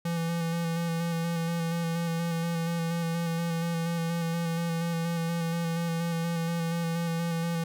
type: tone with vibrato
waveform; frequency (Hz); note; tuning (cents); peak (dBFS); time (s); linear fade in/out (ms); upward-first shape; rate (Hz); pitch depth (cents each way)
square; 167.5; E3; +28; -28; 0.05-7.64; 5; square; 4.2; 18
effects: none